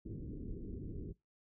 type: low-pass noise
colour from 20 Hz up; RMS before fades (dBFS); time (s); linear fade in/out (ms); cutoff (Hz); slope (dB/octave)
pink; -44; 0.05-1.13; 10; 410; 48
effects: noise-tail reverb RT60 0.2 s tail -22 dB re dry